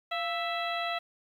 harmonic tone with a mistuned harmonic, 659.3 Hz, E5, in tune, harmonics 1 / 2 / 3 / 4 / 5 / 6, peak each -33 / -36 / -38 / -39 / -40 / -41 dBFS, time 0.11-0.99 s, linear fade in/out 10 ms, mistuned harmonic 1, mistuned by +79 cents, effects 10-bit

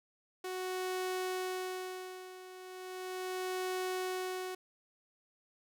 sawtooth tone with tremolo, 370 Hz, F#4, in tune, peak -30 dBFS, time 0.44-4.55 s, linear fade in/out 5 ms, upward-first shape sine, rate 0.37 Hz, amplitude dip 80%, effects none

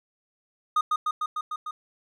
triangle tone with echo, 1235 Hz, D#6, 13 cents flat, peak -17 dBFS, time 0.76-0.81 s, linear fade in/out 5 ms, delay 150 ms, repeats 6, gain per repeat -2 dB, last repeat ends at 1.71 s, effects none

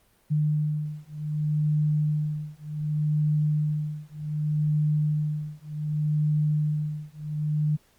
sine beating tone pair, 150.8 / 151.46 Hz, D3 / D#3, +46 / -46 cents, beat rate 0.66 Hz, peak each -26 dBFS, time 0.3-7.77 s, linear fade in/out 20 ms, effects pink hiss -63 dBFS RMS until 7.98 s + Opus 32 kbps

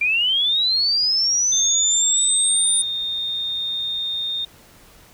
sine linear sweep, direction up, 2349 to 9397 Hz, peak -16 dBFS, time 0.01-2.82 s, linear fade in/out 5 ms
sine tone with pitch glide, 3580 to 3659 Hz, A7 to A#7, +29 to -33 cents, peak -22 dBFS, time 1.52-4.45 s, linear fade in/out 5 ms, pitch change +38 cents, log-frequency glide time 2.12-2.22 s
effects pink hiss -49 dBFS RMS until 5.13 s

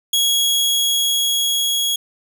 sawtooth tone with level ramp, 3322 Hz, G#7, in tune, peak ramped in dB -11 to -14 dBFS, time 0.13-1.96 s, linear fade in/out 5 ms, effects 8-bit

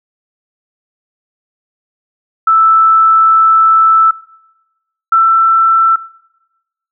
sine tone pair in turn, 1319 / 1335.1 Hz, E6 / E6, +1 / +22 cents, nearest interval unison, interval 21 cents, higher second, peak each -5 dBFS, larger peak neither, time 2.47-4.11 / 5.12-5.96 s, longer first, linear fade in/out 5 ms, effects noise-tail reverb RT60 1.0 s tail -22 dB re dry

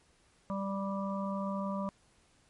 harmonic tone, 196.1 Hz, G3, 1 cent sharp, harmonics 1 / 3 / 5 / 6, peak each -34 / -39 / -41 / -42 dBFS, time 0.5-1.89 s, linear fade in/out 0 ms, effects pink hiss -67 dBFS RMS until 2.49 s + MP3 48 kbps

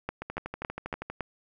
two click trains, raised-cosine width 0.5 ms, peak -20 / -16 dBFS, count 12 / 5, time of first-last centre 0.22-1.1 / 0.09-1.207 s, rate 12.5 / 3.58 Hz, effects none

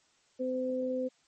sine tone pair together, 256 / 512 Hz, C4 / C5, -38 / -38 cents, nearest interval octave, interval 1200 cents, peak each -34 / -31 dBFS, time 0.39-1.09 s, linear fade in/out 20 ms, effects white hiss -68 dBFS RMS until 1.27 s + MP3 32 kbps

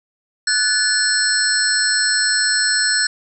sine tone cluster, 1487 / 1724 / 4240 / 5350 / 7990 Hz, F#6 / A6 / C8 / E8 / B8, +8 / -36 / +22 / +25 / +19 cents, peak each -21 dBFS, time 0.47-3.07 s, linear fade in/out 5 ms, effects none

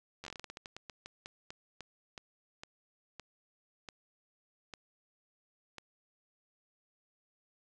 slowing click train, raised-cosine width 0.2 ms, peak -27 dBFS, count 24, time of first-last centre 0.24-5.783 s, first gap 11 ms, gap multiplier 1.23, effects resampled to 24000 Hz

